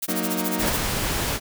blue noise with tremolo, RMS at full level -26 dBFS, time 0.02-0.79 s, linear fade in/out 5 ms, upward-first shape sine, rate 14 Hz, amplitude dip 100%
sawtooth chord, D# minor, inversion first, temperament equal, 185 / 233.1 / 311.1 Hz, F#3 / A#3 / D#4, 0 / 0 / 0 cents, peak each -25 dBFS, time 0.08-0.7 s, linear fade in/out 10 ms
pink noise, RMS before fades -25 dBFS, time 0.58-1.4 s, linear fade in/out 50 ms
effects none

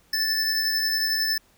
square tone pair together, 1760 / 5269 Hz, A6 / E8, 0 / -2 cents, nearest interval octave + perfect fifth, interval 1898 cents, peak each -27 / -24 dBFS, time 0.13-1.38 s, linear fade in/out 5 ms, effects pink hiss -60 dBFS RMS until 1.57 s

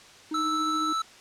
triangle tone with tremolo, 311.1 Hz, D#4, in tune, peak -27 dBFS, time 0.31-0.93 s, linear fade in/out 5 ms, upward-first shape triangle, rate 14 Hz, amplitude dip 35%
square tone, 1316 Hz, E6, 3 cents flat, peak -26 dBFS, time 0.34-1.02 s, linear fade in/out 5 ms
effects white hiss -50 dBFS RMS until 1.2 s + low-pass 6000 Hz 12 dB/octave

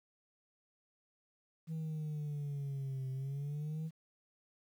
sine exponential two-way sweep, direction down then up, 162.1 to 130.81 to 162.1 Hz, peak -34 dBFS, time 1.67-3.91 s, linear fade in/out 50 ms, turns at 3.1 s, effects tanh soft clip ceiling -36 dBFS + 11-bit

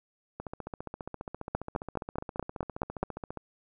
two click trains, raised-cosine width 1 ms, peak -14 / -23 dBFS, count 8 / 45, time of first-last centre 1.55-3.03 / 0.4-3.373 s, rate 4.73 / 14.8 Hz, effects none

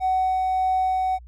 triangle tone with tremolo, 750 Hz, F#5, 23 cents sharp, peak -15 dBFS, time 0-1.19 s, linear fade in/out 50 ms, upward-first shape sine, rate 1.7 Hz, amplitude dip 25%, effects tanh soft clip ceiling -15 dBFS + added 60 Hz sine -41 dBFS peak until 1.27 s

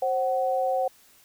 sine tone pair together, 529.6 / 749 Hz, C5 / F#5, +21 / +21 cents, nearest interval tritone, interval 600 cents, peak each -25 dBFS, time 0.02-0.88 s, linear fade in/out 5 ms, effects white hiss -57 dBFS RMS until 1.24 s

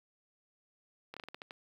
slowing click train, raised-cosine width 0.3 ms, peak -28 dBFS, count 8, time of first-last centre 1.14-1.508 s, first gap 26 ms, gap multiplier 1.23, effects high-pass 200 Hz 12 dB/octave + 10-bit

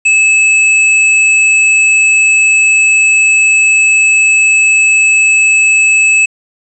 square tone, 2604 Hz, E7, 22 cents flat, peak -6 dBFS, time 0.05-6.26 s, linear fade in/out 10 ms, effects resampled to 22050 Hz + 7-bit

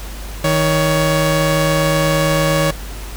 sawtooth tone pair together, 157.14 / 560 Hz, D#3 / C#5, +17 / +18 cents, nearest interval octave + minor seventh, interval 2201 cents, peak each -12 dBFS, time 0.44-2.71 s, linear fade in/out 5 ms, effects added 50 Hz sine -27 dBFS peak until 3.16 s + pink hiss -34 dBFS RMS until 3.16 s

